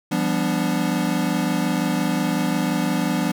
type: chord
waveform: square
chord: G dominant seventh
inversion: third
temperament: equal with one note detuned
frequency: 170.33 / 196 / 246.9 / 293.7 Hz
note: F3 / G3 / B3 / D4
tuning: -43 / 0 / 0 / 0 cents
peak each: -26 dBFS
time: 0.11-3.32 s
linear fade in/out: 10 ms
effects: none